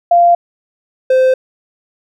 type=tone pair in turn; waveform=sine / triangle; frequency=693 / 518.1 Hz; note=F5 / C5; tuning=-14 / -17 cents; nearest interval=perfect fourth; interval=503 cents; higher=first; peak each=-5 dBFS; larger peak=neither; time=0.11-0.35 / 1.1-1.34 s; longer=neither; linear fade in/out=5 ms; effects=none

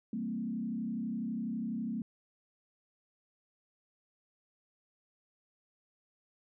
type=tone with frequency modulation; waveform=sine; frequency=225.3 Hz; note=A3; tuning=41 cents sharp; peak=-33 dBFS; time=0.13-2.02 s; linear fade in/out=2 ms; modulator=32.1 Hz; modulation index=1.1; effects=none

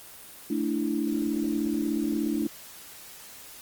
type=chord; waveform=sine; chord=A suspended fourth; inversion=none; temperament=just; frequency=220 / 293.3 / 330 Hz; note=A3 / D4 / E4; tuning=0 / -2 / +2 cents; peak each=-30 / -28 / -30 dBFS; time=0.5-2.47 s; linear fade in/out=5 ms; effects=white hiss -46 dBFS RMS until 3.61 s + Opus 24 kbps

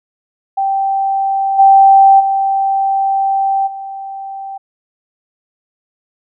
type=tone with level steps; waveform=sine; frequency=781 Hz; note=G5; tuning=7 cents flat; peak=-12 / -3 / -11 / -23 dBFS; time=0.57-4.58 s; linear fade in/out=10 ms; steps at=1.58 / 2.19 / 3.66 s; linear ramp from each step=20 ms; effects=none

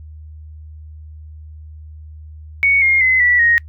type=tone with pitch steps; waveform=sine; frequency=2227 / 2133 / 2042 / 1955.6 / 1872.7 Hz; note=C#7 / C7 / C7 / B6 / A#6; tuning=+7 / +33 / -43 / -18 / +7 cents; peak=-10 dBFS; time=2.63-3.58 s; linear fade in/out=0 ms; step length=190 ms; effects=noise-tail reverb RT60 0.1 s tail -24 dB re dry + added 77 Hz sine -33 dBFS peak until 3.68 s

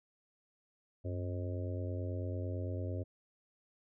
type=harmonic tone with a mistuned harmonic; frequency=89 Hz; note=F2; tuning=33 cents sharp; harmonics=1 / 3 / 4 / 5 / 6 / 7; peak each=-36 / -45 / -47 / -49 / -47 / -49 dBFS; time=1.04-3.04 s; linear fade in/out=20 ms; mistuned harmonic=1; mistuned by=+110 cents; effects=none

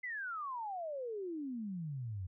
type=exponential sweep; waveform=sine; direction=down; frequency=2067 to 87.7 Hz; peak=-38 dBFS; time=0.03-2.27 s; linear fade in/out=10 ms; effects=none

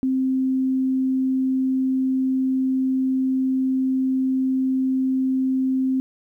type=tone; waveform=sine; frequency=261.9 Hz; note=C4; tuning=2 cents sharp; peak=-18 dBFS; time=0.03-6 s; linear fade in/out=0 ms; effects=10-bit

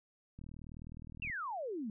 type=click train; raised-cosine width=5 ms; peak=-37 dBFS; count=37; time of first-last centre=0.39-1.299 s; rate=39.6 Hz
type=exponential sweep; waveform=sine; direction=down; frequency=2794 to 202.2 Hz; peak=-37 dBFS; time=1.22-1.9 s; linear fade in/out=2 ms
effects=none

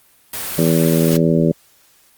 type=noise; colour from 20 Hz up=white; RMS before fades=-25 dBFS; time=0.33-1.17 s; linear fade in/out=5 ms
type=harmonic tone; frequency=81.7 Hz; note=E2; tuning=15 cents flat; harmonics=2 / 3 / 4 / 5 / 6 / 7; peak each=-15 / -18 / -20 / -20 / -24 / -22 dBFS; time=0.58-1.52 s; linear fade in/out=5 ms
effects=white hiss -53 dBFS RMS until 2.17 s + Opus 32 kbps

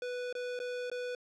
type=tone with dropouts; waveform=square; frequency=493.9 Hz; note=B4; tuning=in tune; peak=-36 dBFS; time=0.02-1.15 s; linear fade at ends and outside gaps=2 ms; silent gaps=0.327-0.351 / 0.591-0.6 / 0.9-0.915 s; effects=low-pass 5000 Hz 12 dB/octave

